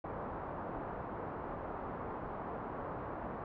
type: low-pass noise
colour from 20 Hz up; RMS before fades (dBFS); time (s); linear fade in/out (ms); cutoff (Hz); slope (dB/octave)
white; -42; 0.04-3.44; 2; 1100; 24
effects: none